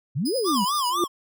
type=exponential two-way sweep; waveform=sine; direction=up then down; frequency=116.54 to 554.4 to 178.5 Hz; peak=-22 dBFS; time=0.15-0.65 s; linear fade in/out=20 ms; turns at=0.36 s
type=tone with tremolo; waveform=sawtooth; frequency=5000 Hz; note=D#8; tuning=8 cents sharp; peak=-25 dBFS; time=0.25-0.9 s; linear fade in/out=10 ms; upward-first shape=sine; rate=10 Hz; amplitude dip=55%
type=tone with vibrato; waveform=square; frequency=1081 Hz; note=C#6; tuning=44 cents flat; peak=-23 dBFS; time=0.44-1.08 s; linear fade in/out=50 ms; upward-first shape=sine; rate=4 Hz; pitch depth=190 cents each way
type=tone with exponential growth; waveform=sine; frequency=349.2 Hz; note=F4; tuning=in tune; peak=-17 dBFS; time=0.88-1.04 s; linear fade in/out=1 ms; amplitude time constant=34 ms
effects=none